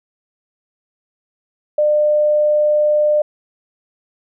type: tone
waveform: sine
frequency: 600 Hz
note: D5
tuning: 37 cents sharp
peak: -11 dBFS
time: 1.78-3.22 s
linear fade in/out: 5 ms
effects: none